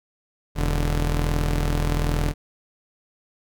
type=tone pair together; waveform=sawtooth; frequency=41.17 / 146.83 Hz; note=E1 / D3; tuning=-1 / 0 cents; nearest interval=octave + minor seventh; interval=2201 cents; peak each=-17 / -23 dBFS; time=0.55-2.34 s; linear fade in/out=50 ms; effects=none